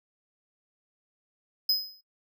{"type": "tone with exponential decay", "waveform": "square", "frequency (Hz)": 5050, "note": "D#8", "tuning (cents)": 25, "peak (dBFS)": -20, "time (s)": [1.69, 2.01], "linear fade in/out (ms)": 5, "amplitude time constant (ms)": 69, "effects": ["noise-tail reverb RT60 0.1 s tail -18 dB re dry"]}